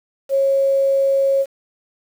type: tone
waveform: sine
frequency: 546 Hz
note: C#5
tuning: 26 cents flat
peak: -13 dBFS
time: 0.29-1.46 s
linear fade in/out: 50 ms
effects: 7-bit